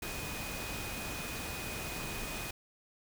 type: tone in noise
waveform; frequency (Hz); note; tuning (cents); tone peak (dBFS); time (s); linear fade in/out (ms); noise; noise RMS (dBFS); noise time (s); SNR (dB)
sine; 2489; D#7; 0; -45; 0.02-2.51; 5; pink; -40; 0.02-2.51; -8
effects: none